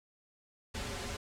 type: noise with comb filter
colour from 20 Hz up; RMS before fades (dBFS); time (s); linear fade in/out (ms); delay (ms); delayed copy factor
pink; -39; 0.74-1.17; 10; 6.3; -1
effects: low-pass 8000 Hz 12 dB/octave